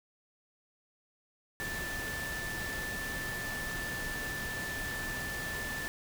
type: tone in noise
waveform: sine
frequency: 1760 Hz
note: A6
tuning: in tune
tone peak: -37 dBFS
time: 1.6-5.88 s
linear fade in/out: 0 ms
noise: pink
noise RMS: -40 dBFS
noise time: 1.6-5.88 s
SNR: 0 dB
effects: none